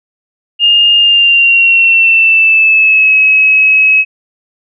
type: tone with pitch glide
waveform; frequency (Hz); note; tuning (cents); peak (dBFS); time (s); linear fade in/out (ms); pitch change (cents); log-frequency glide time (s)
sine; 2827 to 2563; F7 to E7; +20 to -49; -4; 0.59-4.05; 50; -169; 0.96-3.15
effects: none